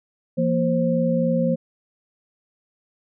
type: tone cluster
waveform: sine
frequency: 170 / 233.5 / 527 Hz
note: F3 / A#3 / C5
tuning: -46 / +3 / +12 cents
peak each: -22 dBFS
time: 0.37-1.56 s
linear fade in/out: 20 ms
effects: none